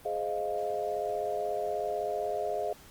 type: chord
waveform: sine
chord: F minor seventh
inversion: first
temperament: equal with one note detuned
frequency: 418.2 / 523.3 / 622.3 / 698.5 Hz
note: Ab4 / C5 / Eb5 / F5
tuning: +12 / 0 / 0 / 0 cents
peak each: -35 / -39 / -34 / -34 dBFS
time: 0.05-2.73 s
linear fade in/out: 5 ms
effects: pink hiss -54 dBFS RMS until 2.9 s + Opus 32 kbps